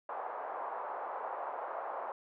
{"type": "band-pass noise", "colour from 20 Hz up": "pink", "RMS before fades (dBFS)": -40, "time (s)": [0.09, 2.12], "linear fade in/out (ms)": 2, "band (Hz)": [630, 1100], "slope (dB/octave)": 24, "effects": []}